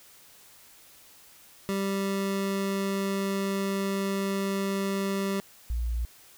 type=tone pair in turn; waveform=25% pulse / sine; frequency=196 / 58.46 Hz; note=G3 / A#1; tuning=0 / +6 cents; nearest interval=octave + major sixth; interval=2094 cents; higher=first; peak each=-23 / -26 dBFS; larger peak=first; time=1.69-5.4 / 5.7-6.05 s; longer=first; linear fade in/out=0 ms; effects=white hiss -54 dBFS RMS until 6.37 s